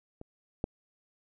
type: clicks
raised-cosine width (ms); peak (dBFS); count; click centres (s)
2; -30 / -16; 2; 0.214 / 0.641
effects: none